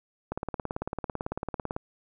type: click train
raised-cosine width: 1 ms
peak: -17 dBFS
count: 27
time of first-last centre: 0.32-1.764 s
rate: 18 Hz
effects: none